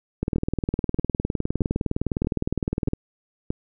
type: two click trains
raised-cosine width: 3 ms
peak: -11 / -10 dBFS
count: 6 / 54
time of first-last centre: 0.36-3.505 / 0.23-2.934 s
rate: 1.59 / 19.6 Hz
effects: none